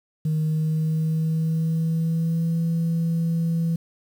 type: tone with pitch glide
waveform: sine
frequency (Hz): 155.9 to 166.13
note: D#3 to E3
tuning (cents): +4 to +14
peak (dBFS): -18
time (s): 0.25-3.76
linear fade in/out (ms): 5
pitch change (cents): +110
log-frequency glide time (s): 0.43-2.6
effects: tanh soft clip ceiling -18 dBFS + 8-bit